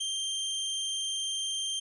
sawtooth tone, 3163 Hz, G7, 15 cents sharp, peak -27 dBFS, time 0-1.8 s, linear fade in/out 10 ms, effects resampled to 24000 Hz

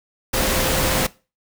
sine tone in noise, 523.3 Hz, C5, in tune, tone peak -28 dBFS, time 0.33-1.07 s, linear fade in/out 10 ms, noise pink, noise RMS -20 dBFS, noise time 0.33-1.07 s, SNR -11 dB, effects noise-tail reverb RT60 0.3 s tail -20 dB re dry

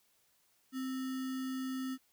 sine tone with sample-and-hold, 261 Hz, C4, 4 cents flat, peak -35 dBFS, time 0.72-1.98 s, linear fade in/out 50 ms, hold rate 1575 Hz, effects white hiss -72 dBFS RMS until 2.12 s

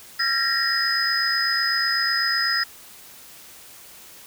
sine tone cluster, 1364 / 1618 / 1820 / 1888 / 5030 Hz, F6 / G#6 / A#6 / A#6 / D#8, -41 / -46 / -42 / +22 / +18 cents, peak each -27 / -30 / -28 / -25 / -22 dBFS, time 0.19-2.64 s, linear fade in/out 10 ms, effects tanh soft clip ceiling -10 dBFS + white hiss -45 dBFS RMS until 4.26 s

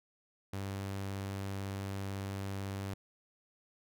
sawtooth tone, 98 Hz, G2, in tune, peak -33 dBFS, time 0.53-2.94 s, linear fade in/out 5 ms, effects none

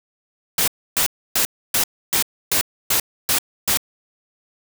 white noise bursts, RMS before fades -18 dBFS, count 9, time 0.58-3.773 s, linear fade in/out 2 ms, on 97 ms, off 290 ms, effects none

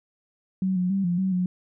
sine tone with pitch steps, 188.6 / 181 / 195 / 175 / 189.5 / 181.2 Hz, F#3 / F#3 / G3 / F3 / F#3 / F#3, +33 / -38 / -9 / +4 / +42 / -36 cents, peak -21 dBFS, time 0.62-1.46 s, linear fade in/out 2 ms, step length 140 ms, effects none

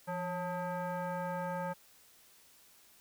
sine tone with frequency modulation, 171.7 Hz, F3, 29 cents flat, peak -34 dBFS, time 0.07-1.74 s, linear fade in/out 20 ms, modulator 717 Hz, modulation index 1.5, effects white hiss -62 dBFS RMS until 3 s

